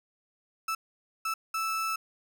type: tone bursts at uneven times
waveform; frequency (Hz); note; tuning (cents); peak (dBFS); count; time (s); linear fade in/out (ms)
35% pulse; 1315; E6; -5; -27; 3; 0.68-0.75 / 1.25-1.34 / 1.54-1.96; 5
effects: none